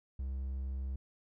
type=tone; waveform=triangle; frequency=66.3 Hz; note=C2; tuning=23 cents sharp; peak=-33 dBFS; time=0.19-0.96 s; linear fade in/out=5 ms; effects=none